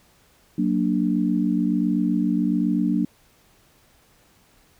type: chord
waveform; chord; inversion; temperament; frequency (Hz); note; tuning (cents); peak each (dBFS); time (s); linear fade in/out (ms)
sine; Gb augmented; none; equal with one note detuned; 185 / 232.4 / 293.7; Gb3 / Bb3 / D4; 0 / -5 / 0; -23; 0.58-3.05; 5
effects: pink hiss -58 dBFS RMS until 4.79 s

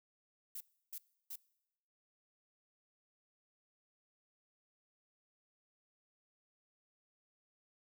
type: noise bursts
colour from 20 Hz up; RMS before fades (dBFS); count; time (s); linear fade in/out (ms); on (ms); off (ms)
violet; -45; 3; 0.55-1.358; 5; 56; 320
effects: noise-tail reverb RT60 0.9 s tail -23 dB re dry

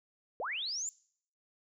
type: linear sweep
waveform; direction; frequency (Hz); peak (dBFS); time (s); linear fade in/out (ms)
sine; up; 404.2 to 7340; -34; 0.4-0.89; 0
effects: noise-tail reverb RT60 0.6 s tail -23 dB re dry

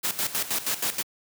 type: noise with tremolo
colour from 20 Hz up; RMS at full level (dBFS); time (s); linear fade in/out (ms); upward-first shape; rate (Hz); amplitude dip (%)
white; -26; 0.03-1.03; 20; square; 6.3; 75
effects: high-pass 100 Hz 12 dB/octave

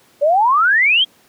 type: exponential sweep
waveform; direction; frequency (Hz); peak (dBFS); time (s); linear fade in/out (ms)
sine; up; 554.4 to 3322; -10; 0.21-1.05; 20
effects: pink hiss -52 dBFS RMS until 1.28 s + high-pass 150 Hz 12 dB/octave

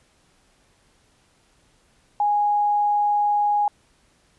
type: tone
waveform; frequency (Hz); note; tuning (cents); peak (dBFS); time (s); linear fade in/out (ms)
sine; 827; G#5; -8; -17; 2.2-3.68; 2
effects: pink hiss -61 dBFS RMS until 4.38 s + resampled to 24000 Hz

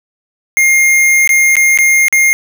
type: tone with dropouts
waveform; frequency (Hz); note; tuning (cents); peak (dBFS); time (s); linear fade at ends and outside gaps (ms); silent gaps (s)
square; 2125; C7; +26; -7; 0.57-2.33; 0; 1.275-1.292 / 1.555-1.567 / 1.775-1.787 / 2.083-2.126
effects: none

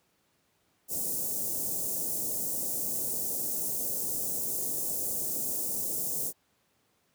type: band-stop noise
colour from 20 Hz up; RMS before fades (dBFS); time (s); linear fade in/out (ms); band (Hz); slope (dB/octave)
white; -32; 0.88-6.33; 50; 610 to 6900; 24
effects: pink hiss -71 dBFS RMS until 7.14 s + high-pass 100 Hz 12 dB/octave

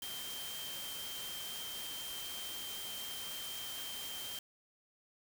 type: tone in noise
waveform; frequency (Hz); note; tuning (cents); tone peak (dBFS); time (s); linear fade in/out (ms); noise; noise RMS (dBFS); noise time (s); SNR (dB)
sine; 3148; G7; +7; -44; 0.02-4.39; 2; white; -45; 0.02-4.39; -2
effects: none

